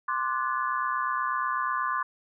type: chord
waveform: sine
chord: D dominant seventh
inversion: third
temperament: equal with one note detuned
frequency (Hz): 1046.5 / 1174.7 / 1480 / 1716.8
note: C6 / D6 / F#6 / A6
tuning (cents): 0 / 0 / 0 / -43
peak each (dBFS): -29 / -30 / -34 / -35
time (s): 0.08-2.03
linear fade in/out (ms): 5
effects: none